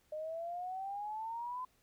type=exponential sweep; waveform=sine; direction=up; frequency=607 to 1024 Hz; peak=-38 dBFS; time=0.12-1.65 s; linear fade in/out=5 ms; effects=pink hiss -72 dBFS RMS until 1.82 s